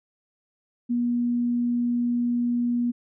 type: tone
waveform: sine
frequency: 240.6 Hz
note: B3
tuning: 45 cents flat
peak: -21 dBFS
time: 0.89-2.92 s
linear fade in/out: 20 ms
effects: none